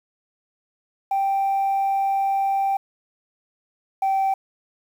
sine tone pair in turn, 784 / 775.4 Hz, G5 / G5, 0 / -19 cents, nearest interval unison, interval 19 cents, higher first, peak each -17 / -16 dBFS, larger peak second, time 1.11-2.77 / 4.02-4.34 s, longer first, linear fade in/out 5 ms, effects tanh soft clip ceiling -16 dBFS + 8-bit

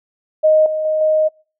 sine tone with level steps, 622.3 Hz, D#5, in tune, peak -8 / -17 / -14 / -11 dBFS, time 0.43-1.29 s, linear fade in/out 20 ms, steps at 0.66 / 0.85 / 1.01 s, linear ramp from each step 2 ms, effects noise-tail reverb RT60 0.4 s tail -26 dB re dry

